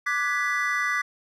triangle chord, G# half-diminished seventh, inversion second, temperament equal with one note detuned, 1174.7 / 1480 / 1680.5 / 1975.5 Hz, D6 / F#6 / G#6 / B6, 0 / 0 / +20 / 0 cents, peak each -27 / -30 / -29 / -24 dBFS, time 0.06-1.02 s, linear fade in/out 10 ms, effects none

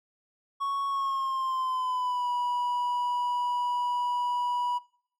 triangle tone with pitch glide, 1108.7 to 976.4 Hz, C#6 to B5, 0 to -20 cents, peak -25 dBFS, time 0.6-4.79 s, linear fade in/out 20 ms, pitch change -220 cents, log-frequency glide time 0.88-2.29 s, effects noise-tail reverb RT60 0.6 s tail -22 dB re dry

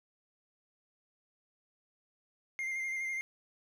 triangle tone with vibrato, 2106 Hz, C7, 11 cents sharp, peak -32 dBFS, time 2.59-3.21 s, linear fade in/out 0 ms, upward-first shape square, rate 12 Hz, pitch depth 19 cents each way, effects none

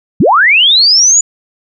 sine linear sweep, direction up, 116.54 to 6990 Hz, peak -4 dBFS, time 0.2-1.21 s, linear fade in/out 5 ms, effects none

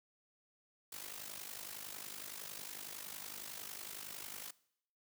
white noise with amplitude modulation, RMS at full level -44 dBFS, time 0.92-4.51 s, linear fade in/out 5 ms, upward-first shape sine, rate 50.9 Hz, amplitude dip 75%, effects noise-tail reverb RT60 0.7 s tail -21 dB re dry + high-pass 100 Hz 12 dB/octave

